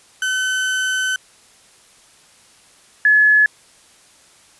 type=tone pair in turn; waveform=35% pulse / sine; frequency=1521 / 1707.3 Hz; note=F#6 / G#6; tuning=+47 / +47 cents; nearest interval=major second; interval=200 cents; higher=second; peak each=-16 / -9 dBFS; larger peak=second; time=0.22-1.16 / 3.05-3.46 s; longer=first; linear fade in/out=2 ms; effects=white hiss -50 dBFS RMS until 4.59 s + resampled to 24000 Hz